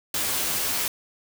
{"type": "noise with comb filter", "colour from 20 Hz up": "white", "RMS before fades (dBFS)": -26, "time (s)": [0.14, 0.88], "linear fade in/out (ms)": 2, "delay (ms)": 12, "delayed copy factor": 0.95, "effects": []}